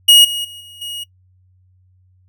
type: tone with level steps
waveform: 45% pulse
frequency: 2885 Hz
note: F#7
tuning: 44 cents flat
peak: -4 / -19 / -32 / -36 / -24 dBFS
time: 0.08-1.04 s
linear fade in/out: 10 ms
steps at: 0.24 / 0.44 / 0.6 / 0.81 s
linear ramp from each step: 10 ms
effects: noise-tail reverb RT60 0.1 s tail -23 dB re dry + added 92 Hz sine -51 dBFS peak until 2.28 s